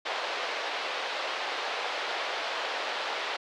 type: band-pass noise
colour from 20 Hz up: pink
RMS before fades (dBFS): -33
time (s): 0.05-3.37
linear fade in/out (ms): 10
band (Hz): 500 to 4300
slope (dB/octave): 24
effects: none